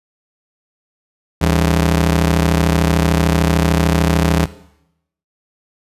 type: ring-modulated tone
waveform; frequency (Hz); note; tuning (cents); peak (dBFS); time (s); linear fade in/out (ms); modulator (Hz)
sawtooth; 120; B2; -49; -5; 1.41-4.46; 10; 43.3
effects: noise-tail reverb RT60 0.8 s tail -17 dB re dry + resampled to 32000 Hz